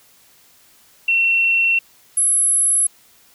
sine tone pair in turn, 2715 / 10841 Hz, F7 / E9, -50 / +47 cents, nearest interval 2 octaves, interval 2397 cents, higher second, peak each -13 dBFS, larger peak neither, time 1.08-1.79 / 2.17-2.87 s, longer first, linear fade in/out 5 ms, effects white hiss -52 dBFS RMS until 3.34 s

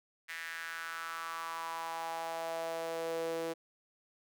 sawtooth tone with high-pass filter sweep, 164.81 Hz, E3, in tune, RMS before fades -39 dBFS, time 0.28-3.54 s, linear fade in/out 20 ms, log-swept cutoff 1900 to 420 Hz, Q 4.3, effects none

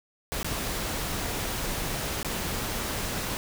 pink noise with dropouts, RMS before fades -31 dBFS, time 0.32-3.37 s, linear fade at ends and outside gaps 0 ms, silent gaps 0.43-0.445 / 2.229-2.247 s, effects none

